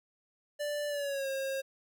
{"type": "tone with pitch glide", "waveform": "square", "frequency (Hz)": [587.3, 538.6], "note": ["D5", "C#5"], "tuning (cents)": [0, -50], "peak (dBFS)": -33, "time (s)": [0.59, 1.62], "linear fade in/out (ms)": 20, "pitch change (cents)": -150, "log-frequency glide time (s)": [0.88, 1.28], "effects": []}